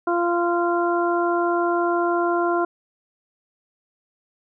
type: harmonic tone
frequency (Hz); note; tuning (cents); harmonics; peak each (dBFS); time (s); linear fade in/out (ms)
345.9; F4; -17; 1 / 2 / 3 / 4; -21 / -24 / -26 / -27; 0.07-2.65; 5
effects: none